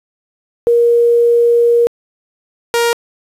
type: tone pair in turn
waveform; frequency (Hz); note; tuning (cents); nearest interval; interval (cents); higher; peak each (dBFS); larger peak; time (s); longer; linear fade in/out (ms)
sine / sawtooth; 472.2 / 469.7; A#4 / A#4; +22 / +13; unison; 9; first; -7; neither; 0.67-1.87 / 2.74-2.93; first; 0
effects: resampled to 32000 Hz + 7-bit